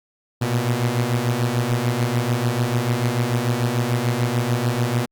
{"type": "beating tone pair", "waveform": "sawtooth", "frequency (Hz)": [116.54, 123.34], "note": ["A#2", "B2"], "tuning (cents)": [0, -2], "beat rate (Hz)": 6.8, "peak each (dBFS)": [-19, -17], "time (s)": [0.41, 5.06], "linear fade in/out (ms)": 10, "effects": ["Opus 48 kbps"]}